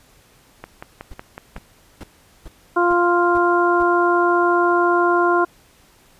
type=click train; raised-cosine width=0.5 ms; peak=-17 dBFS; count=6; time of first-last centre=0.64-1.564 s; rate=5.41 Hz
type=noise bursts; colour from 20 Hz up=brown; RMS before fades=-34 dBFS; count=7; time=1.11-3.826 s; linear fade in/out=2 ms; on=28 ms; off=420 ms
type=harmonic tone; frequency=349.2 Hz; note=F4; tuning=in tune; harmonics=1 / 2 / 3 / 4; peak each=-17 / -21 / -19 / -21 dBFS; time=2.76-5.45 s; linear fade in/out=10 ms
effects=pink hiss -53 dBFS RMS until 6.19 s + resampled to 32000 Hz